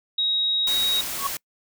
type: tone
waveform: sine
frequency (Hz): 3795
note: A#7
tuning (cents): +30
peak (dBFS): -20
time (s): 0.18-1.01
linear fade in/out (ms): 5
type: noise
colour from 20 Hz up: white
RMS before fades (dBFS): -30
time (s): 0.67-1.37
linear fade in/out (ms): 2
type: tone with exponential growth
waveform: triangle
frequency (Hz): 1108.7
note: C#6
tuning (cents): 0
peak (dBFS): -18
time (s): 1.13-1.27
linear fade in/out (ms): 5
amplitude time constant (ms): 30
effects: noise-tail reverb RT60 0.1 s tail -26 dB re dry